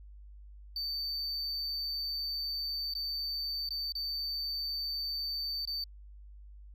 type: tone with dropouts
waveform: triangle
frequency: 4574 Hz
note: D8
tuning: 47 cents flat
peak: -32 dBFS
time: 0.76-5.84 s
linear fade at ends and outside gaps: 2 ms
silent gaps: 2.938-2.951 / 3.69-3.706 / 3.922-3.952 / 5.653-5.674 s
effects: added 50 Hz sine -48 dBFS peak until 6.74 s